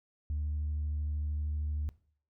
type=tone with vibrato; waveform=sine; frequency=74.9 Hz; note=D2; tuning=35 cents sharp; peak=-29 dBFS; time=0.3-1.89 s; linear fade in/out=0 ms; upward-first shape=sine; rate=13 Hz; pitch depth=12 cents each way; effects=noise-tail reverb RT60 0.5 s tail -20 dB re dry + tanh soft clip ceiling -28 dBFS